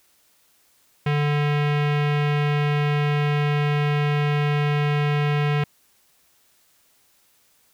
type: tone with low-pass filter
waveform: square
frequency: 146.83 Hz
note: D3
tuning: in tune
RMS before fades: -21 dBFS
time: 1.06-5.64 s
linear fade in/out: 5 ms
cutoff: 2600 Hz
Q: 2.1
effects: white hiss -61 dBFS RMS until 7.73 s